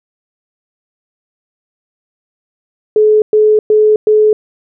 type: tone bursts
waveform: sine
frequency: 427.8 Hz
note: A4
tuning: 49 cents flat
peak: -5 dBFS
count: 4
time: 2.96-4.33 s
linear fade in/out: 2 ms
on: 260 ms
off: 110 ms
effects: none